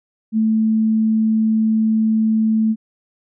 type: tone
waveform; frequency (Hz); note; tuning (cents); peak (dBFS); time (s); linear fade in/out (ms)
sine; 220; A3; 0; -13; 0.32-2.76; 50
effects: none